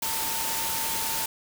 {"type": "tone in noise", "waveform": "sine", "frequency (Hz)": 902, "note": "A5", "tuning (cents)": 43, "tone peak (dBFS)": -35, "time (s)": [0.02, 1.26], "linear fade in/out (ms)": 5, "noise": "white", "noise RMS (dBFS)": -29, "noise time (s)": [0.02, 1.26], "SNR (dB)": -9, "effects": []}